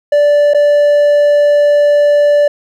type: tone with dropouts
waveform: triangle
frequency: 584 Hz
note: D5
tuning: 10 cents flat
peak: -4 dBFS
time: 0.12-2.48 s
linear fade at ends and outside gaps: 5 ms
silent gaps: 0.536-0.545 s
effects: none